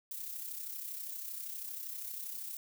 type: noise with amplitude modulation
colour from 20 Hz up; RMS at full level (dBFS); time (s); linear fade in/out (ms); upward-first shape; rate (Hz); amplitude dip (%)
violet; -40; 0.11-2.57; 2; sine; 32.6; 50
effects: none